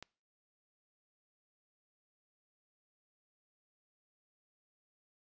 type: click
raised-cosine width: 0.2 ms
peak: -28 dBFS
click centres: 0.026 s
effects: noise-tail reverb RT60 0.4 s tail -23 dB re dry + resampled to 16000 Hz